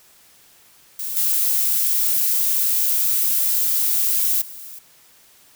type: noise with level steps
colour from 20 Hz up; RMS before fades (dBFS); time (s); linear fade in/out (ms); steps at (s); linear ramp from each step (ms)
violet; -27 / -19 / -37; 0.99-4.79; 5; 1.16 / 4.41; 10
effects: white hiss -52 dBFS RMS until 5.55 s